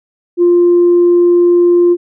sine tone, 349.6 Hz, F4, 2 cents sharp, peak -4 dBFS, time 0.37-1.97 s, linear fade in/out 50 ms, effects tanh soft clip ceiling -2 dBFS

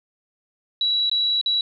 sine tone with dropouts, 3911 Hz, B7, 18 cents flat, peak -18 dBFS, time 0.81-1.61 s, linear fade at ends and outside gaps 2 ms, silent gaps 1.097-1.114 / 1.413-1.46 s, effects none

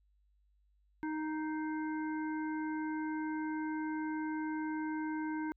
harmonic tone with a mistuned harmonic, 311.1 Hz, D#4, in tune, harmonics 1 / 3 / 5 / 7, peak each -35 / -43 / -46 / -53 dBFS, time 1.03-5.52 s, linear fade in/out 0 ms, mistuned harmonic 7, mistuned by -55 cents, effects added 50 Hz sine -68 dBFS peak until 5.56 s

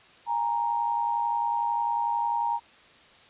sine tone pair together, 821.2 / 932.3 Hz, G#5 / A#5, -20 / 0 cents, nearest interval major second, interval 220 cents, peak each -30 / -25 dBFS, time 0.26-2.6 s, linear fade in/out 50 ms, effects white hiss -54 dBFS RMS until 3.29 s + resampled to 8000 Hz

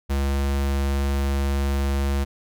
square tone, 69.3 Hz, C#2, in tune, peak -21 dBFS, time 0.09-2.25 s, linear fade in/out 20 ms, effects none

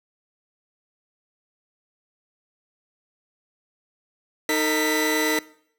sawtooth tone cluster, 311.7 / 453.1 / 1981 Hz, D#4 / A#4 / B6, +3 / -49 / +5 cents, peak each -21 dBFS, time 4.49-5.39 s, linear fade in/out 2 ms, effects noise-tail reverb RT60 0.6 s tail -20 dB re dry

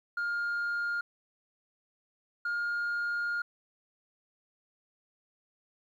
sine tone pair in turn, 1411 / 1416.5 Hz, F6 / F6, +17 / +24 cents, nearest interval unison, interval 7 cents, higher second, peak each -27 dBFS, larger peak neither, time 0.17-1.01 / 2.45-3.42 s, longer second, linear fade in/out 5 ms, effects tanh soft clip ceiling -28 dBFS + 11-bit

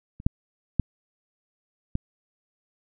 clicks, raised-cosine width 5 ms, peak -28 / -7 / -8 / -13 dBFS, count 4, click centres 0.201 / 0.265 / 0.797 / 1.954 s, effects none

